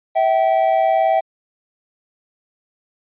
triangle tone pair together, 651.4 / 770 Hz, E5 / G5, -21 / -31 cents, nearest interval minor third, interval 290 cents, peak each -14 dBFS, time 0.15-1.21 s, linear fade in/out 20 ms, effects resampled to 8000 Hz

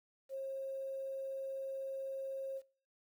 sine tone with quantisation, 538 Hz, C5, 48 cents sharp, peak -38 dBFS, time 0.29-2.62 s, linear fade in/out 50 ms, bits 11, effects noise-tail reverb RT60 0.4 s tail -22 dB re dry

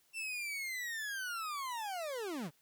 40% pulse linear sweep, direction down, 2700 to 128.5 Hz, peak -37 dBFS, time 0.13-2.51 s, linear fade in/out 50 ms, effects white hiss -71 dBFS RMS until 2.61 s

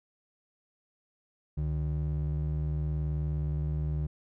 triangle ring-modulated tone, 110 Hz, A2, in tune, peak -23 dBFS, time 1.57-4.07 s, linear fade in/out 10 ms, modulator 39.6 Hz, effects none

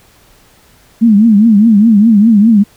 sine tone with vibrato, 215.8 Hz, A3, 33 cents flat, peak -3 dBFS, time 1.01-2.64 s, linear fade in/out 20 ms, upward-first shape triangle, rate 4.9 Hz, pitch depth 170 cents each way, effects pink hiss -46 dBFS RMS until 2.76 s

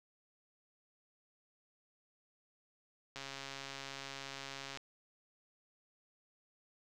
click train, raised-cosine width 0.2 ms, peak -27 dBFS, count 222, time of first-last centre 3.16-4.773 s, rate 137 Hz, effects none

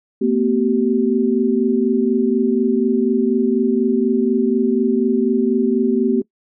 sine tone cluster, 226.7 / 250.8 / 384.4 Hz, A#3 / B3 / G4, -48 / +27 / -34 cents, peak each -18 dBFS, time 0.21-6.22 s, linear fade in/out 10 ms, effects noise-tail reverb RT60 0.1 s tail -21 dB re dry

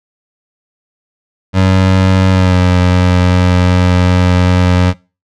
25% pulse tone with pitch glide, 94.2 to 90.26 Hz, F#2 to F#2, +32 to -42 cents, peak -3 dBFS, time 1.53-4.94 s, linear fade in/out 50 ms, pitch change -74 cents, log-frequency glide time 2.31-2.6 s, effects noise-tail reverb RT60 0.3 s tail -22 dB re dry + low-pass 5000 Hz 12 dB/octave

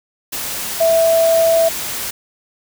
sine tone in noise, 659 Hz, E5, 1 cent flat, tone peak -10 dBFS, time 0.8-1.69 s, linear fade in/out 10 ms, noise white, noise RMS -24 dBFS, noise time 0.32-2.11 s, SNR +11 dB, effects none

